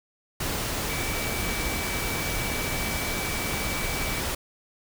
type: tone in noise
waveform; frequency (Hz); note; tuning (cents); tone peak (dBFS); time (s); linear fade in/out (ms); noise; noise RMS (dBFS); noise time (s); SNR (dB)
sine; 2300; D7; -37; -34; 0.89-4.2; 5; pink; -29; 0.4-4.35; -8
effects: none